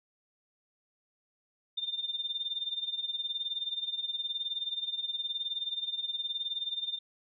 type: tone with tremolo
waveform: sine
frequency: 3607 Hz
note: A7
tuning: 42 cents sharp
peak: -29 dBFS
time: 1.77-6.99 s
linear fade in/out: 10 ms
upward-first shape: sine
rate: 19 Hz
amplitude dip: 80%
effects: none